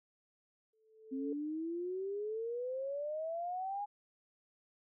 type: tone with exponential growth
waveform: sine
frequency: 438.9 Hz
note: A4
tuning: 4 cents flat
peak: -36 dBFS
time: 0.73-1.33 s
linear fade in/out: 5 ms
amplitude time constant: 130 ms
type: exponential sweep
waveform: sine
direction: up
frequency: 261.6 to 830.6 Hz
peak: -36 dBFS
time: 1.11-3.86 s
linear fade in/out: 20 ms
effects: none